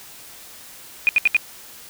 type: tone bursts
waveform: sine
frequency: 2458 Hz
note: D#7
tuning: 22 cents flat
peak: -11 dBFS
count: 4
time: 1.07-1.366 s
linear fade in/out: 0 ms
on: 20 ms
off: 72 ms
effects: white hiss -42 dBFS RMS until 1.89 s